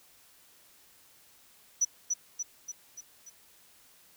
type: tone with echo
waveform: sine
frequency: 5920 Hz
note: F#8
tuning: in tune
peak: -20 dBFS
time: 1.81-1.85 s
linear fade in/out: 10 ms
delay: 290 ms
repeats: 5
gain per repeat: -5 dB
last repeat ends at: 3.3 s
effects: tanh soft clip ceiling -20 dBFS + white hiss -60 dBFS RMS until 4.16 s